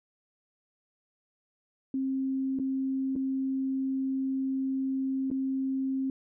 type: tone with dropouts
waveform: sine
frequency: 266.3 Hz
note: C4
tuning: 31 cents sharp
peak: -27 dBFS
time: 1.94-6.1 s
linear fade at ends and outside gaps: 2 ms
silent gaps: 2.589-2.597 / 3.155-3.161 / 5.303-5.313 s
effects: none